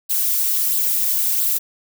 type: noise with flanger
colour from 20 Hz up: violet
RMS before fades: -19 dBFS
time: 0.09-1.59 s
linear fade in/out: 20 ms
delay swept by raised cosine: 0.23 to 4.03 ms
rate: 1.5 Hz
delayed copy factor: +0.55
effects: none